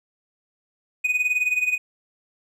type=tone with tremolo; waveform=triangle; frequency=2489 Hz; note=D#7; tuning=in tune; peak=-15 dBFS; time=1.04-1.78 s; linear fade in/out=10 ms; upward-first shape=sine; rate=19 Hz; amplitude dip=75%; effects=none